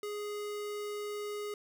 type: tone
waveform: square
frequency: 415.3 Hz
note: G#4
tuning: in tune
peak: -37 dBFS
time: 0.03-1.54 s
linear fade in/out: 2 ms
effects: none